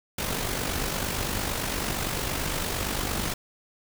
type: noise with amplitude modulation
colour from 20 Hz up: pink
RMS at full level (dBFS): -27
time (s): 0.18-3.34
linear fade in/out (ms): 5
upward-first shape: sine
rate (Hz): 48.8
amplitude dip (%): 50
effects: none